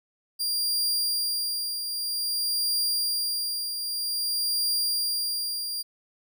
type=tone with tremolo; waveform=sawtooth; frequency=4780 Hz; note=D8; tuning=30 cents sharp; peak=-20 dBFS; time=0.39-5.83 s; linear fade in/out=20 ms; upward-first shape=triangle; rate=0.52 Hz; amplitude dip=55%; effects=none